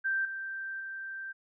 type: tone with level steps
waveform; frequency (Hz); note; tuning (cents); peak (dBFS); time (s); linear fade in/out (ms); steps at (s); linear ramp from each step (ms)
sine; 1568; G6; 0; -27 / -35 / -37; 0.04-1.33; 20; 0.25 / 0.8; 2
effects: none